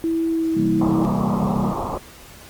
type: tone with pitch glide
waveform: sine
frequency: 328.1 to 322.1 Hz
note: E4 to E4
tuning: -8 to -40 cents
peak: -18 dBFS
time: 0.04-1.05 s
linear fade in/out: 0 ms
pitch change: -32 cents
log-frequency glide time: 0.28-0.63 s
type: chord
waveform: sine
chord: C dominant seventh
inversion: none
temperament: equal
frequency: 130.81 / 164.81 / 196 / 233.1 Hz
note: C3 / E3 / G3 / Bb3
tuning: 0 / 0 / 0 / 0 cents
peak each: -28 / -26 / -22 / -25 dBFS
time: 0.54-1.75 s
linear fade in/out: 50 ms
type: low-pass noise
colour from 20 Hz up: white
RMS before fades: -26 dBFS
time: 0.81-1.98 s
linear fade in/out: 5 ms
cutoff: 1200 Hz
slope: 96 dB/octave
effects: pink hiss -43 dBFS RMS until 2.49 s + Opus 32 kbps